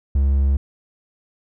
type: tone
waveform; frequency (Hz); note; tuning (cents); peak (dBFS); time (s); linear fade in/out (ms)
triangle; 68.8; C#2; -12; -12; 0.15-0.57; 5
effects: none